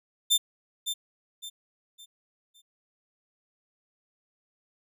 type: tone with echo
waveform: sawtooth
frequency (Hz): 3576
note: A7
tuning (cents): +27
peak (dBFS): -16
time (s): 0.3-0.38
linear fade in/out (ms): 20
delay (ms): 560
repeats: 4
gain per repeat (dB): -9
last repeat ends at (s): 2.62
effects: none